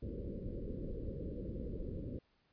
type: low-pass noise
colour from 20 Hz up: pink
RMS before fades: -42 dBFS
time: 0.02-2.19 s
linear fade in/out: 5 ms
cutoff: 550 Hz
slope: 96 dB/octave
effects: pink hiss -75 dBFS RMS until 2.52 s + resampled to 11025 Hz